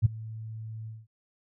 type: tone with ADSR envelope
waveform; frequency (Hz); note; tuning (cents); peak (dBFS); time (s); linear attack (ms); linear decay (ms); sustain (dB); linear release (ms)
sine; 110.6; A2; +9; -14; 0.02-1.07; 34; 13; -22; 200
effects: none